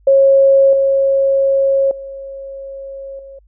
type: tone with level steps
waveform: sine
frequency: 545 Hz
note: C#5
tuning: 29 cents flat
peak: -6 / -10 / -26 / -32 dBFS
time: 0.07-3.39 s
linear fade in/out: 5 ms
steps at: 0.73 / 1.91 / 3.19 s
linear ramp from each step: 2 ms
effects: added 50 Hz sine -47 dBFS peak until 3.47 s